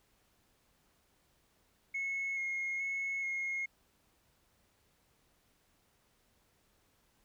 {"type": "tone with pitch steps", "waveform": "sine", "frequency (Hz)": [2188, 2152, 2187, 2154], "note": ["C#7", "C7", "C#7", "C7"], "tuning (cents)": [-23, 48, -24, 50], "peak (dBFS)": -32, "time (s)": [1.94, 3.66], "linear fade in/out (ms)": 10, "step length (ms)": 430, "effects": ["tanh soft clip ceiling -31 dBFS", "pink hiss -72 dBFS RMS until 7.24 s"]}